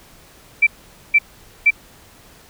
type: tone bursts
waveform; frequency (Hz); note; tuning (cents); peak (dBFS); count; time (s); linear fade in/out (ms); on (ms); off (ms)
sine; 2335; D7; -11; -8; 3; 0.62-1.707; 10; 49; 470
effects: pink hiss -47 dBFS RMS until 2.49 s